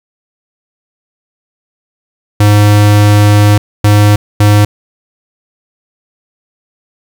square tone bursts at uneven times, 103.83 Hz, G#2, in tune, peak -4 dBFS, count 3, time 2.4-3.58 / 3.84-4.16 / 4.4-4.65 s, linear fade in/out 5 ms, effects 7-bit

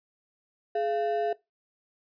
triangle ring-modulated tone, 554.4 Hz, C#5, in tune, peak -20 dBFS, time 0.75-1.33 s, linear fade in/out 5 ms, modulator 134 Hz, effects noise-tail reverb RT60 0.2 s tail -20 dB re dry + resampled to 11025 Hz

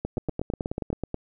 two click trains, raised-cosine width 2 ms, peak -15 / -15 dBFS, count 8 / 10, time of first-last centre 0.05-0.903 / 0.18-1.144 s, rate 8.21 / 9.34 Hz, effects none

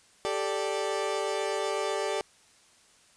30% pulse chord, G suspended second, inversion none, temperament equal, 392 / 440 / 587.3 Hz, G4 / A4 / D5, 0 / 0 / 0 cents, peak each -30 / -30 / -30 dBFS, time 0.25-2.21 s, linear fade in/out 0 ms, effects white hiss -60 dBFS RMS until 3.16 s + resampled to 22050 Hz

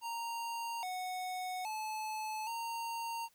square tone with pitch steps, 928 / 737 / 865 / 923 Hz, A#5 / F#5 / A5 / A#5, -8 / -7 / -30 / -17 cents, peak -38 dBFS, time 0.01-3.29 s, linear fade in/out 50 ms, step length 820 ms, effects white hiss -70 dBFS RMS until 3.34 s

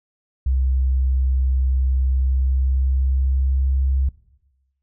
sine tone with pitch glide, 65.1 to 66.7 Hz, C2 to C2, -8 to +34 cents, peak -16 dBFS, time 0.46-4.09 s, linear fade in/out 5 ms, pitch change +42 cents, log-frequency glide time 2.04-3.81 s, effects noise-tail reverb RT60 1.0 s tail -19 dB re dry

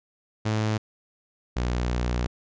sawtooth tone pair in turn, 108.4 / 60.68 Hz, A2 / B1, -25 / -30 cents, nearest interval minor seventh, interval 1005 cents, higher first, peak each -19 / -20 dBFS, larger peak first, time 0.45-0.78 / 1.56-2.27 s, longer second, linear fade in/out 10 ms, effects resampled to 16000 Hz

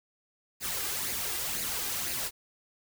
white noise with flanger, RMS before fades -33 dBFS, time 0.6-2.31 s, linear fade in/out 50 ms, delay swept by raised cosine 0.43 to 2.53 ms, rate 2 Hz, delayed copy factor +0.55, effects none

